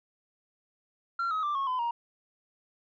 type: tone with pitch steps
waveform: sine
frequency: 1370 / 1270.9 / 1179 / 1093.7 / 1014.6 / 941.2 Hz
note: F6 / D#6 / D6 / C#6 / B5 / A#5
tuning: -34 / +36 / +6 / -24 / +46 / +16 cents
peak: -25 dBFS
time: 1.19-1.91 s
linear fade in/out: 5 ms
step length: 120 ms
effects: tanh soft clip ceiling -26 dBFS